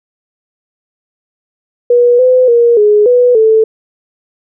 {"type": "tone with pitch steps", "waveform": "sine", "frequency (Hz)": [484, 508, 472.2, 418.3, 492.1, 440.8], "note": ["B4", "B4", "A#4", "G#4", "B4", "A4"], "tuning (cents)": [-35, 49, 22, 12, -6, 3], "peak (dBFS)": -4, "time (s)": [1.9, 3.64], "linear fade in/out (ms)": 5, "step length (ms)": 290, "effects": []}